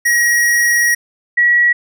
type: tone pair in turn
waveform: square / sine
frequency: 1898 / 1924.5 Hz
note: A#6 / B6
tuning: +31 / -45 cents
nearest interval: unison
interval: 24 cents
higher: second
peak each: -11 / -8 dBFS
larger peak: second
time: 0.05-0.95 / 1.37-1.73 s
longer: first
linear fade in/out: 10 ms
effects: none